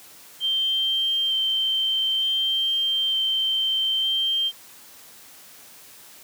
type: tone with vibrato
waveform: sine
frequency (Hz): 3136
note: G7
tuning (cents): 0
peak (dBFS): -20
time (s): 0.4-4.52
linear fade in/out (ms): 50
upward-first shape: square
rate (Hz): 0.55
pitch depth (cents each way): 8
effects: white hiss -47 dBFS RMS until 6.23 s + high-pass 100 Hz 12 dB/octave